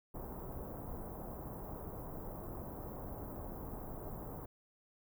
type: band-stop noise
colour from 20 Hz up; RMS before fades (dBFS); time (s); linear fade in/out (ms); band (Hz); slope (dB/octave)
pink; -45; 0.14-4.46; 10; 1000 to 16000; 24
effects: none